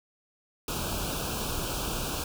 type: band-stop noise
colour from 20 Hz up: pink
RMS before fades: -32 dBFS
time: 0.68-2.24 s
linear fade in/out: 2 ms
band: 1600 to 2400 Hz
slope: 96 dB/octave
effects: none